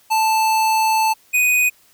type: tone pair in turn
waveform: square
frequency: 880 / 2489 Hz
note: A5 / D#7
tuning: 0 / 0 cents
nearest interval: octave + tritone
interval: 1800 cents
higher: second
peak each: -15 / -14 dBFS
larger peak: second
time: 0.1-1.14 / 1.33-1.7 s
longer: first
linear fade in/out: 20 ms
effects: white hiss -54 dBFS RMS until 1.93 s